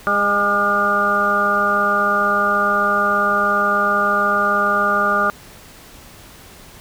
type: harmonic tone with a mistuned harmonic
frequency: 204.1 Hz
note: G#3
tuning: 30 cents flat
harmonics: 1 / 2 / 3 / 4 / 6 / 7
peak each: -27 / -27 / -23 / -27 / -17 / -19 dBFS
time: 0.07-5.3 s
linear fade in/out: 0 ms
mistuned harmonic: 6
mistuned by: -32 cents
effects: pink hiss -42 dBFS RMS until 6.8 s